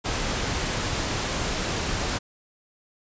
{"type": "noise", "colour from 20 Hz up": "pink", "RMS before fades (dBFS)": -27, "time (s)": [0.04, 2.19], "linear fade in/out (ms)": 20, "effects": ["resampled to 16000 Hz"]}